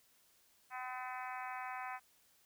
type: harmonic tone with a mistuned harmonic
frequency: 254 Hz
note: B3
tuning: 49 cents sharp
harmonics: 3 / 4 / 5 / 6 / 7 / 8 / 9 / 10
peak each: -45 / -47 / -49 / -51 / -52 / -53 / -54 / -55 dBFS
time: 0.7-2 s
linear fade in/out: 50 ms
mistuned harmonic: 9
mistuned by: -23 cents
effects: white hiss -70 dBFS RMS until 2.45 s